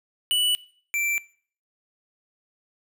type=tone pair in turn; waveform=square; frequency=2960 / 2344 Hz; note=F#7 / D7; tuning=0 / -4 cents; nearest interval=major third; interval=404 cents; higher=first; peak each=-20 / -24 dBFS; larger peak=first; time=0.31-0.55 / 0.94-1.18 s; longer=neither; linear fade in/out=0 ms; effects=noise-tail reverb RT60 0.5 s tail -20 dB re dry